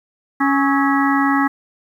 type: harmonic tone with a mistuned harmonic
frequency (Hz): 277.2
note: C#4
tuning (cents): 0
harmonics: 1 / 3 / 4 / 5 / 6 / 7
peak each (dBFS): -16 / -21 / -22 / -23 / -24 / -24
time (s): 0.4-1.48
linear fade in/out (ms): 10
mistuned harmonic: 5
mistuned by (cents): -120
effects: 8-bit

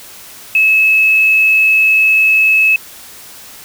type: tone with hard clipping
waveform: triangle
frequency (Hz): 2590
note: E7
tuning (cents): -31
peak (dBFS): -7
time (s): 0.55-2.76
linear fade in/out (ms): 2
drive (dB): 3
effects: white hiss -35 dBFS RMS until 3.64 s

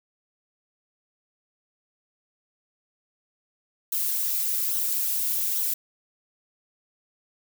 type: noise with flanger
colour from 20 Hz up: violet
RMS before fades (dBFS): -26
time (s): 3.92-5.74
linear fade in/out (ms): 5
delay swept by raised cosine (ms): 0.4 to 6.2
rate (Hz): 1.2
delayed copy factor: -0.6
effects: none

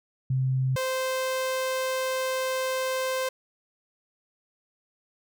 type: tone pair in turn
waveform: sine / sawtooth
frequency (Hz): 130.81 / 520.1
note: C3 / C5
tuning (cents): 0 / -10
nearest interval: 2 octaves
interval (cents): 2390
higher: second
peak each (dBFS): -22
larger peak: neither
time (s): 0.3-0.76 / 0.76-3.29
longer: second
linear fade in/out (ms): 5
effects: none

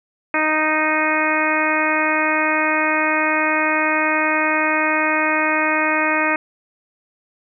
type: harmonic tone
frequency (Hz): 310.2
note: D#4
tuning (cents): -5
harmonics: 1 / 2 / 3 / 4 / 5 / 6 / 7 / 8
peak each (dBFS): -24 / -24 / -24 / -24 / -24 / -24 / -24 / -24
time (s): 0.34-6.36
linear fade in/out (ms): 2
effects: none

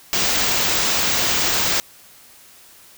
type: band-stop noise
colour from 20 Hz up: white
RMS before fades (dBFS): -19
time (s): 0.13-1.8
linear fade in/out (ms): 0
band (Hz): 7600 to 16000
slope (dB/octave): 48
effects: white hiss -47 dBFS RMS until 2.97 s

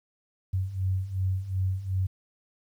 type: beating tone pair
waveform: sine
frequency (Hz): 92.5 / 95.2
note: F#2 / F#2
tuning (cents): 0 / +50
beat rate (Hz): 2.7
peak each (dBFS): -31 / -27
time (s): 0.53-2.07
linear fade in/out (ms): 10
effects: 10-bit

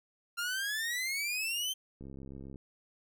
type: exponential sweep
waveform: sawtooth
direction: up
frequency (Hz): 1376 to 3136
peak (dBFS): -29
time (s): 0.37-1.74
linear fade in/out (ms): 20
type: click train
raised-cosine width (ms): 3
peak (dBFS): -34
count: 38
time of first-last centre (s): 2.01-2.558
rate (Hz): 67.5
effects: none

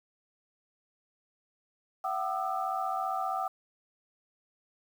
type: tone cluster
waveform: sine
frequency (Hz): 684 / 759 / 1203 / 1306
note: F5 / F#5 / D6 / E6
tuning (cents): -36 / +44 / +41 / -17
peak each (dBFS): -38 / -32 / -35 / -38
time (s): 2.04-3.48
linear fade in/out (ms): 5
effects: 9-bit

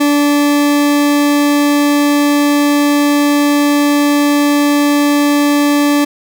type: tone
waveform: 40% pulse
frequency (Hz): 290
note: D4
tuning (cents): -22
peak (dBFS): -8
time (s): 0-6.05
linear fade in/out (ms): 10
effects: none

